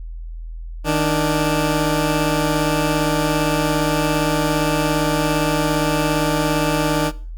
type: tone pair together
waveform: 15% pulse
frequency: 155.58 / 293.7 Hz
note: D#3 / D4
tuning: 0 / 0 cents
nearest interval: major seventh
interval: 1100 cents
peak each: -13 dBFS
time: 0.84-7.12 s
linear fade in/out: 50 ms
effects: noise-tail reverb RT60 0.4 s tail -19 dB re dry + added 41 Hz sine -28 dBFS peak until 7.37 s